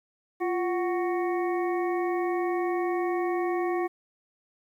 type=harmonic tone with a mistuned harmonic; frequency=370 Hz; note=F#4; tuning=in tune; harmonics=1 / 2 / 3 / 5 / 6; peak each=-26 / -32 / -36 / -40 / -42 dBFS; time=0.4-3.88 s; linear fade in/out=20 ms; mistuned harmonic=1; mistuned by=-99 cents; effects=10-bit